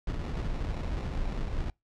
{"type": "noise with sample-and-hold", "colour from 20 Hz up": "brown", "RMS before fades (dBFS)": -32, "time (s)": [0.07, 1.7], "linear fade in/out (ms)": 2, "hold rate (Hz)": 1575, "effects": ["noise-tail reverb RT60 0.2 s tail -26 dB re dry", "low-pass 5000 Hz 12 dB/octave"]}